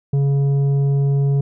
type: tone with tanh clipping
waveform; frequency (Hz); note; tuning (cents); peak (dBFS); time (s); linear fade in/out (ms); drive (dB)
sine; 139.7; C#3; +14; -15; 0.13-1.41; 5; 7
effects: none